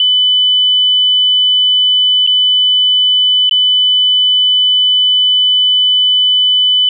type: tone with dropouts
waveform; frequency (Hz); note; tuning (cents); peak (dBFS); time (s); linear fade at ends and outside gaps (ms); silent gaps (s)
sine; 3000; F#7; +23; -7; 0-6.89; 2; 2.266-2.273 / 3.495-3.51
effects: none